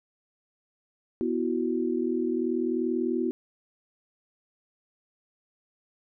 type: chord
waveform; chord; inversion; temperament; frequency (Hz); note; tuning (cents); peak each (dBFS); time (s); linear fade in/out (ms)
sine; B suspended fourth; none; equal; 246.9 / 329.6 / 370; B3 / E4 / F#4; 0 / 0 / 0; -29; 1.21-3.31; 0
effects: none